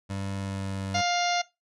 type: tone with pitch glide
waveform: 25% pulse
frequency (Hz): 98 to 97.04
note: G2 to G2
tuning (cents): 0 to -17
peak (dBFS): -27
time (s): 0.09-1.02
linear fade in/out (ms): 20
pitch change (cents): -17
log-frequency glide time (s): 0.35-0.76
type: harmonic tone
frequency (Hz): 703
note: F5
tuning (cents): +11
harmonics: 1 / 2 / 3 / 4 / 5 / 6 / 7 / 8 / 9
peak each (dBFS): -26 / -34 / -33 / -35 / -36 / -34 / -40 / -36 / -40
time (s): 0.94-1.42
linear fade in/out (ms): 10
effects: noise-tail reverb RT60 0.2 s tail -19 dB re dry + resampled to 24000 Hz